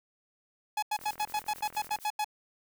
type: tone bursts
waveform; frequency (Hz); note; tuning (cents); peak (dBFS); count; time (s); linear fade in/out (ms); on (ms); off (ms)
45% pulse; 845; G#5; +30; -28; 11; 0.77-2.245; 5; 55; 87
type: noise with tremolo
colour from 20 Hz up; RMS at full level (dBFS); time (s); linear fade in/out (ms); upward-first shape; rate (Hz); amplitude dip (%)
blue; -46; 0.92-2.09; 50; sine; 11; 95
type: click train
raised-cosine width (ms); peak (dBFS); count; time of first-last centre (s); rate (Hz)
0.5; -33; 43; 0.99-1.988; 42.1
effects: none